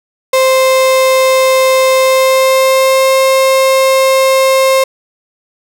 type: tone with pitch glide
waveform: 35% pulse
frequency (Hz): 523.3 to 530.6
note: C5 to C5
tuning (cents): 0 to +24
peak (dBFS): -5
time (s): 0.33-4.84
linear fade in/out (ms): 5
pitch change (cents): +24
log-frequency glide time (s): 1.95-3.15
effects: none